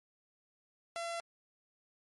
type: tone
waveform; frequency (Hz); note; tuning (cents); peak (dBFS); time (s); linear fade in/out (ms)
sawtooth; 678; E5; +49; -33; 0.96-1.2; 0
effects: MP3 48 kbps